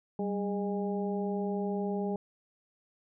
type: harmonic tone with a mistuned harmonic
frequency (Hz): 204.3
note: G#3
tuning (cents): -28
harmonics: 1 / 2 / 3 / 4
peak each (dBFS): -32 / -34 / -41 / -40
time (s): 0.19-2.16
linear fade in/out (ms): 2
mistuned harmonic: 1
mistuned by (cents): -82
effects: none